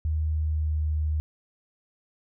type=tone with pitch glide; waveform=sine; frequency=77.78 to 76.75 Hz; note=D#2 to D#2; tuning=0 to -23 cents; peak=-23 dBFS; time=0.05-1.2 s; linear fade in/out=0 ms; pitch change=-23 cents; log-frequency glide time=0.28-0.83 s; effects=none